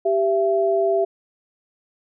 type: tone pair together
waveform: sine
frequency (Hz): 392 / 669.5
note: G4 / E5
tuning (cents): 0 / +27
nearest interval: major sixth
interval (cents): 927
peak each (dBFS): -19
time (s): 0.05-1.05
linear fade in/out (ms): 10
effects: none